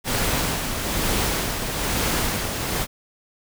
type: noise with tremolo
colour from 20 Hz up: pink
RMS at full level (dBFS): -22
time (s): 0.04-2.87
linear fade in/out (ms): 50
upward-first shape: sine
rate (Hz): 1.1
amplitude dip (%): 45
effects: none